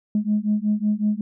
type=beating tone pair; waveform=sine; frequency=207.7 / 213.1 Hz; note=G#3 / G#3; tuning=0 / +45 cents; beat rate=5.4 Hz; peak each=-21 dBFS; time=0.15-1.21 s; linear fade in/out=2 ms; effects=tanh soft clip ceiling -12 dBFS